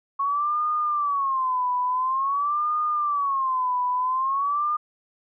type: tone with vibrato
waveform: sine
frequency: 1100 Hz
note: C#6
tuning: 14 cents flat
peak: -21 dBFS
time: 0.19-4.77 s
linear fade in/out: 10 ms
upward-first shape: sine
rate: 0.48 Hz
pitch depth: 180 cents each way
effects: none